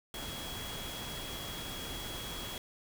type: tone in noise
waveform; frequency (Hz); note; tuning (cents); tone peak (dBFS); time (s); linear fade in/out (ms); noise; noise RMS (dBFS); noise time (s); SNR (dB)
sine; 3322; G#7; 0; -44; 0.14-2.58; 2; pink; -42; 0.14-2.58; -5
effects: none